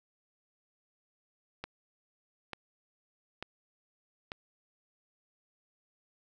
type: click train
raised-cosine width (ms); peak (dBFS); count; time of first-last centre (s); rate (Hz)
0.3; -22; 4; 1.64-4.319; 1.12
effects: none